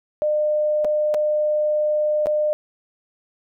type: tone with dropouts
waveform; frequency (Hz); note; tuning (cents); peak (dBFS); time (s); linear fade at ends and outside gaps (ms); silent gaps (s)
sine; 604; D5; +48; -17; 0.22-2.53; 0; 0.846-0.85 / 1.141-1.145 / 2.259-2.269
effects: none